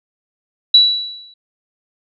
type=tone with exponential decay; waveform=sine; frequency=3930 Hz; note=B7; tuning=9 cents flat; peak=-3 dBFS; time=0.74-1.34 s; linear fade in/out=5 ms; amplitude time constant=130 ms; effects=none